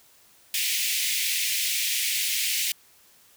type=high-pass noise; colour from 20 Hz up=pink; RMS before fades=-26 dBFS; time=0.54-2.72 s; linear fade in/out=2 ms; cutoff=2100 Hz; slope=48 dB/octave; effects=white hiss -57 dBFS RMS until 3.36 s